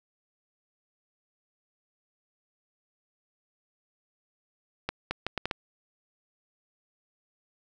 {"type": "accelerating click train", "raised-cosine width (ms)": 0.3, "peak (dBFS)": -13, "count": 6, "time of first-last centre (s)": [4.89, 5.512], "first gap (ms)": 220, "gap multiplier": 0.71, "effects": []}